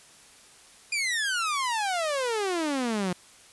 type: exponential sweep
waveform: sawtooth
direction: down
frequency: 2447 to 174.3 Hz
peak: -22 dBFS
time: 0.92-3.13 s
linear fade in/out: 5 ms
effects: white hiss -53 dBFS RMS until 3.52 s + resampled to 24000 Hz